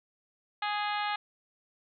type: harmonic tone with a mistuned harmonic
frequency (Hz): 415.3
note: G#4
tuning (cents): 0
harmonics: 2 / 3 / 4 / 5 / 6 / 7 / 8 / 9 / 10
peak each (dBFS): -32 / -36 / -38 / -40 / -42 / -43 / -44 / -45 / -46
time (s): 0.62-1.16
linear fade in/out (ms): 5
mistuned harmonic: 9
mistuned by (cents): -31
effects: none